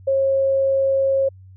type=tone; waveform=sine; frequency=541 Hz; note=C#5; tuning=42 cents flat; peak=-15 dBFS; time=0.07-1.29 s; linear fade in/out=10 ms; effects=added 94 Hz sine -41 dBFS peak until 1.56 s